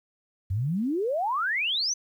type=exponential sweep; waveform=sine; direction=up; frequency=88.2 to 6272 Hz; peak=-24 dBFS; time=0.5-1.94 s; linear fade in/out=10 ms; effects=10-bit